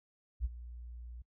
sine tone with ADSR envelope, 59.6 Hz, A#1, 39 cents sharp, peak -28 dBFS, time 0.4-1.22 s, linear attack 47 ms, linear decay 29 ms, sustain -16 dB, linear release 5 ms, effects noise-tail reverb RT60 0.1 s tail -24 dB re dry

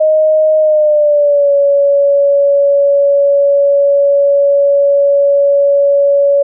sine tone with pitch glide, 622.3 to 564.1 Hz, D#5 to C#5, 0 to +30 cents, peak -6 dBFS, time 0-6.43 s, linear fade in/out 10 ms, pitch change -170 cents, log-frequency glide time 0.59-1.52 s, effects none

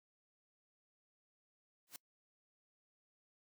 white noise with exponential growth, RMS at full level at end -44 dBFS, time 1.87-1.96 s, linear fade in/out 2 ms, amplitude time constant 19 ms, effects noise-tail reverb RT60 0.1 s tail -24 dB re dry + high-pass 150 Hz 12 dB/octave

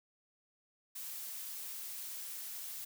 blue noise, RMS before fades -44 dBFS, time 0.95-2.85 s, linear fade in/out 10 ms, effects none

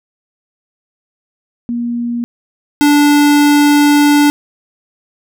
sine / square tone pair in turn, 237.8 / 291.7 Hz, A#3 / D4, +35 / -12 cents, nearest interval major third, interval 353 cents, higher second, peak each -15 / -7 dBFS, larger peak second, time 1.69-2.24 / 2.81-4.3 s, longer second, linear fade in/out 0 ms, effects none

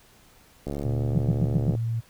click train, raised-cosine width 2 ms, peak -18 dBFS, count 78, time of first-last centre 0.67-1.751 s, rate 71.2 Hz
sine tone with pitch glide, 116.54 to 114.6 Hz, A#2 to A#2, 0 to -29 cents, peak -24 dBFS, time 0.84-2.01 s, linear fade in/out 20 ms, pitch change -29 cents, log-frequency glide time 1.5-1.75 s
sine tone bursts, 164.3 Hz, E3, 5 cents flat, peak -18 dBFS, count 5, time 1.15-1.714 s, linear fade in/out 10 ms, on 40 ms, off 91 ms
effects pink hiss -56 dBFS RMS until 2.09 s

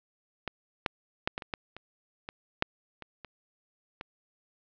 clicks, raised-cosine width 0.3 ms, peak -16 / -10 / -10 / -17 / -24 / -15 / -26 / -21 / -7 / -25 / -26 / -22 dBFS, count 12, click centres 0.477 / 0.862 / 1.275 / 1.379 / 1.422 / 1.538 / 1.766 / 2.289 / 2.624 / 3.023 / 3.247 / 4.011 s, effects low-pass 4000 Hz 12 dB/octave

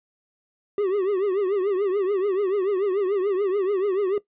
triangle tone with vibrato, 390 Hz, G4, 9 cents flat, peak -18 dBFS, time 0.78-4.18 s, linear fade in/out 2 ms, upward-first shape triangle, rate 6.9 Hz, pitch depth 150 cents each way, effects noise-tail reverb RT60 0.1 s tail -17 dB re dry + resampled to 8000 Hz

